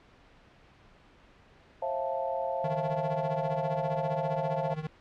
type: chord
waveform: sine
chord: F major seventh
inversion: second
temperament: equal with one note detuned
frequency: 535.5 / 659.3 / 698.5 / 880 Hz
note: C5 / E5 / F5 / A5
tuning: +40 / 0 / 0 / 0 cents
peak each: -33 / -35 / -36 / -35 dBFS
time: 1.82-4.74 s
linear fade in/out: 5 ms
type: tone with tremolo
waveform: square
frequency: 155.56 Hz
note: D#3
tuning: in tune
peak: -30 dBFS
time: 2.64-4.87 s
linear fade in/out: 2 ms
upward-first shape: triangle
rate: 15 Hz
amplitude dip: 90%
effects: pink hiss -58 dBFS RMS until 5 s + low-pass 3000 Hz 12 dB/octave